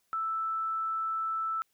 sine tone, 1320 Hz, E6, 2 cents sharp, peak -29 dBFS, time 0.13-1.62 s, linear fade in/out 0 ms, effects white hiss -74 dBFS RMS until 1.73 s

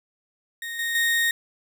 35% pulse tone with level steps, 1857 Hz, A#6, 7 cents flat, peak -29 / -23 / -18 dBFS, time 0.62-1.31 s, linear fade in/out 2 ms, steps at 0.79 / 0.95 s, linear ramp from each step 2 ms, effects none

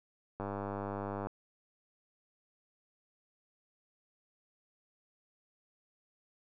click train, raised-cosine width 1 ms, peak -24 dBFS, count 88, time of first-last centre 0.4-1.27 s, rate 100 Hz, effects none

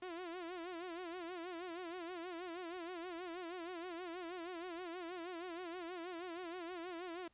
sawtooth tone with vibrato, 349.1 Hz, F4, 1 cent flat, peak -40 dBFS, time 0.02-7.28 s, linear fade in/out 5 ms, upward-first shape sine, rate 6.3 Hz, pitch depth 110 cents each way, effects pink hiss -75 dBFS RMS until 7.33 s + resampled to 8000 Hz

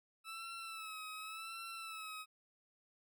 20% pulse tone with vibrato, 1309 Hz, E6, 13 cents flat, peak -40 dBFS, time 0.24-2.26 s, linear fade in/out 50 ms, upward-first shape sine, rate 0.89 Hz, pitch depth 55 cents each way, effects none

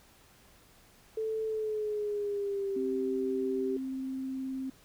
sine tone with pitch glide, 440 to 389.7 Hz, A4 to G4, 0 to -10 cents, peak -30 dBFS, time 1.17-3.77 s, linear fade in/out 5 ms, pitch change -210 cents, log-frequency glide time 1.45-2.79 s
sine tone with vibrato, 263.9 Hz, C4, 15 cents sharp, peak -33 dBFS, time 2.76-4.7 s, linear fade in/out 5 ms, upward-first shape triangle, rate 19 Hz, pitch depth 10 cents each way
effects pink hiss -60 dBFS RMS until 4.84 s

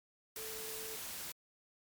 sine tone in noise, 440.1 Hz, A4, in tune, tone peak -48 dBFS, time 0.37-0.96 s, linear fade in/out 2 ms, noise white, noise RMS -44 dBFS, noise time 0.36-1.32 s, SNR -7 dB, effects MP3 96 kbps

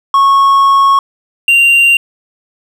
triangle tone pair in turn, 1100 / 2772 Hz, C#6 / F7, -14 / -14 cents, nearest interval octave + major third, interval 1600 cents, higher second, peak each -3 dBFS, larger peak neither, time 0.14-0.99 / 1.48-1.97 s, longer first, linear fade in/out 2 ms, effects none

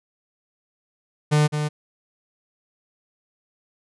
45% pulse tone with echo, 150 Hz, D3, 37 cents sharp, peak -15 dBFS, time 1.31-1.48 s, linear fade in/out 20 ms, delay 210 ms, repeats 1, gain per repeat -7 dB, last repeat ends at 1.69 s, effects resampled to 24000 Hz

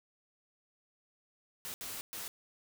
white noise bursts at uneven times, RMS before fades -42 dBFS, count 3, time 1.65-1.74 / 1.81-2.01 / 2.13-2.28 s, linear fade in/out 0 ms, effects none

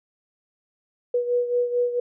sine beating tone pair, 486.1 / 490.6 Hz, B4 / B4, -28 / -12 cents, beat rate 4.5 Hz, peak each -21 / -27 dBFS, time 1.14-2 s, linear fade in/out 5 ms, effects none

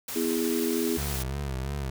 white noise, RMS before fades -35 dBFS, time 0.08-1.23 s, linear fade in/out 5 ms
sine chord, E major, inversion second, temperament just, 247.2 / 329.6 / 412 Hz, B3 / E4 / G#4, +2 / 0 / -14 cents, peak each -29 dBFS, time 0.15-0.98 s, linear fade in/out 20 ms
25% pulse tone with vibrato, 67.9 Hz, C#2, 35 cents flat, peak -26 dBFS, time 0.97-1.9 s, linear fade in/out 5 ms, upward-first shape sine, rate 2.9 Hz, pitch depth 96 cents each way
effects none

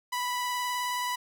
sawtooth tone with vibrato, 987.8 Hz, B5, in tune, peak -25 dBFS, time 0.12-1.16 s, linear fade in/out 10 ms, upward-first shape square, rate 19 Hz, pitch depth 11 cents each way, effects none

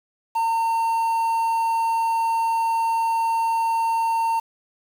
triangle tone with quantisation, 911 Hz, A#5, 40 cents flat, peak -17 dBFS, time 0.35-4.4 s, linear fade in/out 10 ms, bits 7, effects none

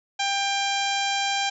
harmonic tone with a mistuned harmonic, 794 Hz, G5, 22 cents sharp, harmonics 1 / 2 / 3 / 4 / 5 / 6 / 7 / 8 / 9, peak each -26 / -32 / -30 / -30 / -33 / -38 / -36 / -38 / -37 dBFS, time 0.19-1.5 s, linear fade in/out 10 ms, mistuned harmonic 9, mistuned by +18 cents, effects none

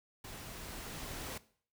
pink noise with level ramp, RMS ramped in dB -48 to -42 dBFS, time 0.24-1.38 s, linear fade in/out 5 ms, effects noise-tail reverb RT60 0.5 s tail -18 dB re dry

